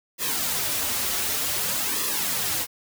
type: noise with flanger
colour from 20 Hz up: white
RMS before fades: -26 dBFS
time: 0.18-2.67 s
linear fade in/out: 50 ms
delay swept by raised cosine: 1.3 to 6.6 ms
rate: 0.54 Hz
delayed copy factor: -0.75
effects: none